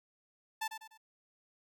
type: tone with echo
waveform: sawtooth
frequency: 880 Hz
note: A5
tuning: in tune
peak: -30 dBFS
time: 0.61-0.68 s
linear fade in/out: 10 ms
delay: 99 ms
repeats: 3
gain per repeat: -8 dB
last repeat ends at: 0.977 s
effects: none